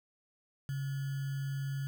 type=tone with sample-and-hold; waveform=sine; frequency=137.5 Hz; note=C#3; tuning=14 cents flat; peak=-33 dBFS; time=0.69-1.87 s; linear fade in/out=0 ms; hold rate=1575 Hz; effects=none